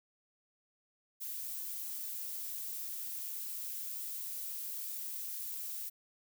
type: noise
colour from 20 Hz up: violet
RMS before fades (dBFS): -41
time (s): 1.2-5.9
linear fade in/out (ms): 20
effects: none